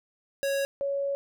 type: tone pair in turn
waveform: square / sine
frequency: 553 / 558.1 Hz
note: C#5 / C#5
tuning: -4 / +12 cents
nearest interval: unison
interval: 16 cents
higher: second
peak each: -26 dBFS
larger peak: neither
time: 0.43-0.65 / 0.81-1.15 s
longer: second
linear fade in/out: 0 ms
effects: none